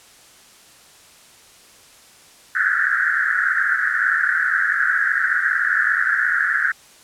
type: band-pass noise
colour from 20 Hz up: white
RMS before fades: -19 dBFS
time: 2.55-6.72 s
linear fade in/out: 5 ms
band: 1400 to 1800 Hz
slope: 96 dB/octave
effects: white hiss -48 dBFS RMS until 7.03 s + low-pass 10000 Hz 12 dB/octave